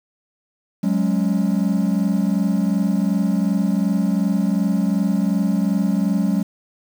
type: chord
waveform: triangle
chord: F# suspended second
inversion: none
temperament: equal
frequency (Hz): 185 / 207.7 / 277.2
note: F#3 / G#3 / C#4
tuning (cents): 0 / 0 / 0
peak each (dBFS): -17 / -17 / -22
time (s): 0.83-6.43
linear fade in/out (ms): 10
effects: tanh soft clip ceiling -8 dBFS + 7-bit